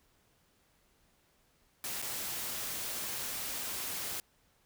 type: noise with dropouts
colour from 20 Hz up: white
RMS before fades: -38 dBFS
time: 1.84-4.2 s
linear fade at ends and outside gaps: 1 ms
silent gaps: 2.018-2.024 s
effects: pink hiss -70 dBFS RMS until 4.65 s